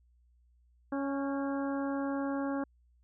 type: harmonic tone with a mistuned harmonic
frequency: 277.2 Hz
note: C#4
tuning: in tune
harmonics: 1 / 2 / 3 / 4 / 5 / 6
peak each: -32 / -38 / -42 / -44 / -46 / -48 dBFS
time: 0.92-2.64 s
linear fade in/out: 5 ms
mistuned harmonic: 6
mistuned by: -38 cents
effects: added 60 Hz sine -63 dBFS peak until 3.03 s